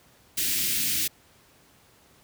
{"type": "band-stop noise", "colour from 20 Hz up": "white", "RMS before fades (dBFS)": -26, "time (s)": [0.37, 1.08], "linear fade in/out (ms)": 10, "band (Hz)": [330, 2000], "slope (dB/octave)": 24, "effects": ["pink hiss -58 dBFS RMS until 2.23 s", "high-pass 60 Hz 12 dB/octave"]}